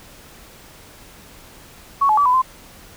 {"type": "tone with pitch steps", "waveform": "sine", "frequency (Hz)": [1112, 856, 1150, 1000, 1037], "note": ["C#6", "A5", "D6", "B5", "C6"], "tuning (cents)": [5, -48, -37, 21, -16], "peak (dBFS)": -12, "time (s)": [2.01, 2.42], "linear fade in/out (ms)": 10, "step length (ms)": 82, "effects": ["pink hiss -44 dBFS RMS until 2.96 s"]}